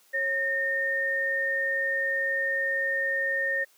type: tone pair together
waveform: sine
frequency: 544.4 / 1831 Hz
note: C#5 / A#6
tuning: -31 / -32 cents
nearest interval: octave + major sixth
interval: 2099 cents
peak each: -32 / -25 dBFS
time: 0.13-3.65 s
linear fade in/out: 20 ms
effects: white hiss -61 dBFS RMS until 3.77 s + high-pass 300 Hz 12 dB/octave